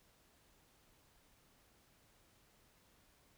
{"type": "silence", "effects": ["pink hiss -70 dBFS RMS until 3.37 s"]}